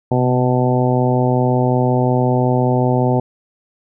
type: harmonic tone with a mistuned harmonic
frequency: 125.4 Hz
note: B2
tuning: 27 cents sharp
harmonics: 1 / 2 / 3 / 4 / 5 / 6 / 7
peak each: -16 / -19 / -21 / -22 / -23 / -24 / -24 dBFS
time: 0.11-3.2 s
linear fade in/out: 5 ms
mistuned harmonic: 1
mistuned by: +34 cents
effects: none